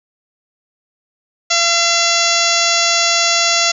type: harmonic tone with a mistuned harmonic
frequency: 681 Hz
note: F5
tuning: 44 cents flat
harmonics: 1 / 2 / 3 / 4 / 5 / 6 / 7 / 8 / 9 / 10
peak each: -21 / -21 / -21 / -21 / -21 / -21 / -21 / -21 / -21 / -21 dBFS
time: 1.5-3.72 s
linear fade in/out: 10 ms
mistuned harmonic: 7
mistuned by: -30 cents
effects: none